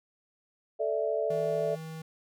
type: chord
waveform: sine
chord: A suspended fourth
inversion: none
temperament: just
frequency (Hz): 440 / 586.7 / 660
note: A4 / D5 / E5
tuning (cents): 0 / -2 / +2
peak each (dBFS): -31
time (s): 0.79-1.76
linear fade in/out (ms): 20
type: tone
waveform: square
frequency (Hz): 160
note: D#3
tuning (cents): +49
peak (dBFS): -39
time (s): 1.3-2.02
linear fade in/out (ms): 5
effects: none